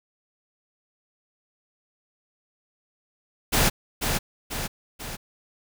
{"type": "noise with echo", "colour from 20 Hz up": "pink", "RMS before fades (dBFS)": -20, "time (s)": [3.52, 3.7], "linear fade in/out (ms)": 20, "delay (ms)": 490, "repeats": 3, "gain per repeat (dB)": -5, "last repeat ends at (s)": 5.17, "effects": []}